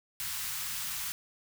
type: band-stop noise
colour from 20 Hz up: white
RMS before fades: -36 dBFS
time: 0.2-1.12 s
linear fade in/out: 0 ms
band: 170 to 1000 Hz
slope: 24 dB/octave
effects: none